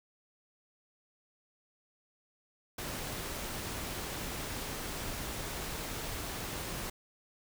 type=noise; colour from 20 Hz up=pink; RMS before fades=-39 dBFS; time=2.78-6.9 s; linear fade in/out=5 ms; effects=none